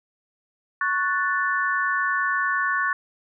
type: chord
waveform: sine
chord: F# minor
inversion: second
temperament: equal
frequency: 1108.7 / 1480 / 1760 Hz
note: C#6 / F#6 / A6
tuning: 0 / 0 / 0 cents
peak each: -25 dBFS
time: 0.81-2.93 s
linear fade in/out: 2 ms
effects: none